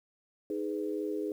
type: chord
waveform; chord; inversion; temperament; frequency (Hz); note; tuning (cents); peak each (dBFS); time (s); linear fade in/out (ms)
sine; G# minor; second; just; 311.5 / 415.3 / 498.4; D#4 / G#4 / B4; +2 / 0 / +16; -35 / -34 / -40; 0.5-1.32; 2
effects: 10-bit